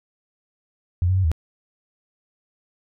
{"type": "tone with pitch steps", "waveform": "sine", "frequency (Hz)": [88.4, 93.5, 94.8, 79.2], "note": ["F2", "F#2", "F#2", "D#2"], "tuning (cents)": [22, 19, 43, 31], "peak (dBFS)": -16, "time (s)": [1.02, 1.316], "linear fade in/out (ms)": 0, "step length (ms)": 74, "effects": []}